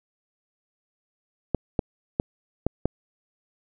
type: clicks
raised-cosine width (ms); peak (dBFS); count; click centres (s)
2; -8; 5; 1.547 / 1.792 / 2.199 / 2.666 / 2.856
effects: none